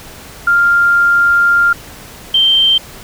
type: tone pair in turn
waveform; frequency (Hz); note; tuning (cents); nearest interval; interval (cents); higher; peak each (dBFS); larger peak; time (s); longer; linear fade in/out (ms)
sine; 1396.9 / 3136; F6 / G7; 0 / 0; octave + major second; 1400; second; -7; neither; 0.47-1.73 / 2.34-2.78; first; 5
effects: pink hiss -34 dBFS RMS until 3.03 s